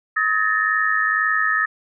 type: tone cluster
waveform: sine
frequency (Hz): 1274 / 1730 / 1832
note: D#6 / A6 / A#6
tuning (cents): +41 / -30 / -31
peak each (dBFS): -21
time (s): 0.16-1.66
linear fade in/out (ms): 10
effects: none